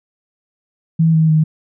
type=tone with pitch steps; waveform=sine; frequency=162.5 / 159.34 / 156.24 Hz; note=E3 / D#3 / D#3; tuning=-24 / +42 / +8 cents; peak=-9 dBFS; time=0.99-1.44 s; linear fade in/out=10 ms; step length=150 ms; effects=none